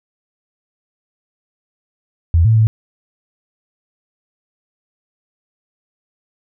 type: tone with pitch steps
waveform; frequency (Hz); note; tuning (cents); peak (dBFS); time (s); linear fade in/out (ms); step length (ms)
sine; 83.6 / 111.8 / 110.3; E2 / A2 / A2; +25 / +28 / +5; -8; 2.34-2.67; 0; 110
effects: none